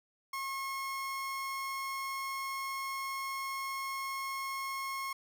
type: tone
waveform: 30% pulse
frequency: 1083 Hz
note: C#6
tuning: 41 cents flat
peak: -33 dBFS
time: 0.33-5.13 s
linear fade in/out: 5 ms
effects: none